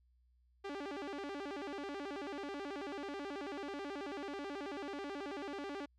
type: tone with vibrato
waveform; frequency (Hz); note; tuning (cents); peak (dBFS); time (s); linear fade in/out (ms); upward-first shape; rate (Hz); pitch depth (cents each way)
sawtooth; 337.3; E4; +40; -37; 0.64-5.86; 10; square; 9.2; 280
effects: added 61 Hz sine -68 dBFS peak until 5.98 s + low-pass 4000 Hz 12 dB/octave